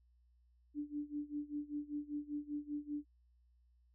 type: tone with tremolo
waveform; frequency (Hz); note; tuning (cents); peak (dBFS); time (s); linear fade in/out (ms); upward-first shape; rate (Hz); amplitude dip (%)
sine; 293.7; D4; 0; -36; 0.74-3.05; 50; sine; 5.1; 90
effects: added 60 Hz sine -67 dBFS peak until 3.94 s